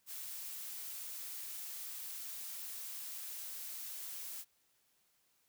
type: noise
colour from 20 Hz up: blue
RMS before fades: -45 dBFS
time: 0.06-4.45 s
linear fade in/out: 50 ms
effects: white hiss -75 dBFS RMS until 5.48 s